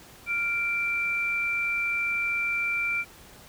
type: tone pair together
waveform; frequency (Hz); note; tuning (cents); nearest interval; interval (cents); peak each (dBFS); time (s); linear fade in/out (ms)
sine; 1396.7 / 2349; F6 / D7; 0 / 0; major sixth; 900; -33 / -25; 0.26-3.05; 50
effects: pink hiss -50 dBFS RMS until 3.48 s